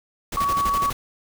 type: noise with tremolo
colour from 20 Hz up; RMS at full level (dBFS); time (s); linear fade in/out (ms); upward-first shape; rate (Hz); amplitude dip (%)
pink; -29; 0.32-0.93; 5; square; 12; 65
type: tone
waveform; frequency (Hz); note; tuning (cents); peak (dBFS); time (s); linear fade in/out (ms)
sine; 1127; C#6; +28; -19; 0.37-0.9; 2
effects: none